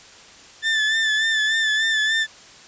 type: tone with vibrato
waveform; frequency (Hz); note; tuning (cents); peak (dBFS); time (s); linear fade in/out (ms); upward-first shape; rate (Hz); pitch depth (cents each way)
30% pulse; 1760; A6; 0; -15; 0.62-2.27; 50; sine; 3.4; 39
effects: white hiss -45 dBFS RMS until 2.67 s + resampled to 16000 Hz